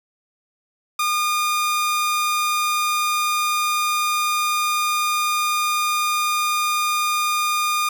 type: tone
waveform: sawtooth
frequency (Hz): 1216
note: D#6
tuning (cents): -40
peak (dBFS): -15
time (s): 0.99-7.89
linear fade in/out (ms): 5
effects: none